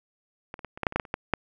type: clicks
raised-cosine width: 0.5 ms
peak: -21 / -28 / -22 / -25 / -13 / -6 / -22 / -9 / -11 / -30 / -12 / -7 dBFS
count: 12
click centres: 0.541 / 0.592 / 0.647 / 0.775 / 0.833 / 0.868 / 0.924 / 0.96 / 0.998 / 1.052 / 1.141 / 1.337 s
effects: none